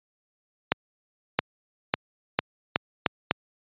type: accelerating click train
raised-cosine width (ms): 0.3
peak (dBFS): -3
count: 7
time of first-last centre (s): 0.72-3.311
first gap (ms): 670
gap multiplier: 0.82
effects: high-pass 100 Hz 12 dB/octave + resampled to 8000 Hz